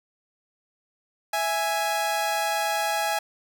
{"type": "tone pair together", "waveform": "sawtooth", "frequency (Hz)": [660.2, 830.6], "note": ["E5", "G#5"], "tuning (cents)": [2, 0], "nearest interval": "major third", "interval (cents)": 398, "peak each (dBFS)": [-25, -21], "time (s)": [1.33, 3.19], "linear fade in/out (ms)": 5, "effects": []}